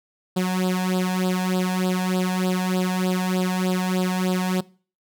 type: tone with flanger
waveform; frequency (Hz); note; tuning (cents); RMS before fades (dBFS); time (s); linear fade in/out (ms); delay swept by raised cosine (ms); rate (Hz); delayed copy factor
sawtooth; 184.1; F#3; -8; -22; 0.36-4.61; 10; 0.23 to 1.21; 3.3; +0.8
effects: noise-tail reverb RT60 0.4 s tail -22 dB re dry